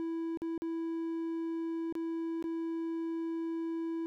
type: tone with dropouts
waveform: triangle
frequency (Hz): 329.6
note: E4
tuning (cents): 0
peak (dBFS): -31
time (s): 0-4.06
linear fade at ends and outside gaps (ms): 0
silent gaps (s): 0.373-0.419 / 0.578-0.62 / 1.925-1.953 / 2.425-2.441
effects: none